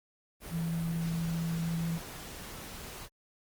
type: tone in noise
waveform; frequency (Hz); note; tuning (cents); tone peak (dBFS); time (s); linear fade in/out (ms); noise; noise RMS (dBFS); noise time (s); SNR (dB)
sine; 166.2; E3; +15; -30; 0.5-2; 50; pink; -44; 0.4-3.09; +11
effects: Opus 32 kbps